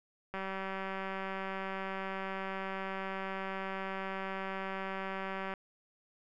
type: click train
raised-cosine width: 0.5 ms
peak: -24 dBFS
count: 999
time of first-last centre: 0.34-5.538 s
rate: 192 Hz
effects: none